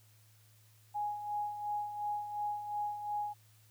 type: tone with tremolo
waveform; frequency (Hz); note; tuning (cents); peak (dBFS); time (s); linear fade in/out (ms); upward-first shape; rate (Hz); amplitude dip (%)
sine; 830.6; G#5; 0; -32; 0.94-3.34; 20; sine; 2.8; 60
effects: added 108 Hz sine -62 dBFS peak until 3.7 s + white hiss -67 dBFS RMS until 3.7 s